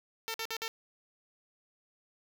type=tone bursts; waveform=5% pulse; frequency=450.1 Hz; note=A4; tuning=39 cents sharp; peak=-23 dBFS; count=4; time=0.28-0.68 s; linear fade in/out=0 ms; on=61 ms; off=52 ms; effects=none